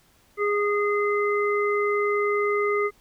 harmonic tone, 412.1 Hz, G#4, 13 cents flat, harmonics 1 / 3 / 5, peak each -22 / -27 / -29 dBFS, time 0.37-2.91 s, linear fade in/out 50 ms, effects pink hiss -60 dBFS RMS until 3 s

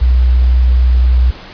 sine tone, 62.2 Hz, B1, 13 cents sharp, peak -6 dBFS, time 0.01-1.31 s, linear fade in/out 10 ms, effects pink hiss -33 dBFS RMS until 1.53 s + resampled to 11025 Hz

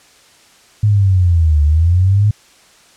sine linear two-way sweep, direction down then up, 107 to 72.6 to 107 Hz, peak -8 dBFS, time 0.83-2.31 s, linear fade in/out 5 ms, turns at 1.63 s, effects white hiss -47 dBFS RMS until 2.96 s + low-pass 8000 Hz 12 dB/octave

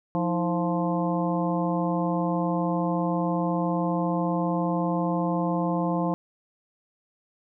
harmonic tone with a mistuned harmonic, 174.61 Hz, F3, in tune, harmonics 1 / 2 / 3 / 4 / 5 / 6, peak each -26 / -29 / -31 / -32 / -33 / -34 dBFS, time 0.15-6.14 s, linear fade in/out 0 ms, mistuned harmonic 2, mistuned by -140 cents, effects none

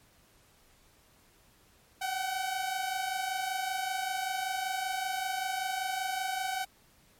sawtooth tone pair together, 740 / 765.2 Hz, F#5 / G5, 0 / -42 cents, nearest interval minor second, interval 58 cents, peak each -32 / -29 dBFS, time 2.01-6.65 s, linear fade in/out 10 ms, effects pink hiss -63 dBFS RMS until 7.19 s + MP3 64 kbps

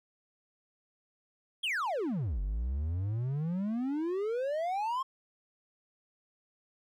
triangle exponential two-way sweep, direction down then up, 3400 to 45.79 to 1085 Hz, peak -28 dBFS, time 1.63-5.03 s, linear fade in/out 10 ms, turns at 2.41 s, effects none

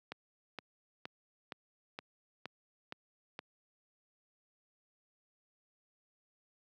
click train, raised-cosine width 0.3 ms, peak -25 dBFS, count 8, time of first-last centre 0.12-3.391 s, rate 2.14 Hz, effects high-pass 150 Hz 12 dB/octave

